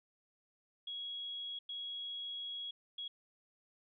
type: tone bursts at uneven times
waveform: sine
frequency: 3322 Hz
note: G#7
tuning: in tune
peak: -40 dBFS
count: 3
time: 0.87-1.59 / 1.69-2.71 / 2.98-3.08 s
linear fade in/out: 5 ms
effects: none